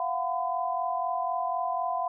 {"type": "tone cluster", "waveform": "sine", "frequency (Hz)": [689, 733, 1011], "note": ["F5", "F#5", "B5"], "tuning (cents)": [-24, -16, 40], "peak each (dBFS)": -31, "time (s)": [0, 2.08], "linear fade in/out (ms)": 2, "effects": []}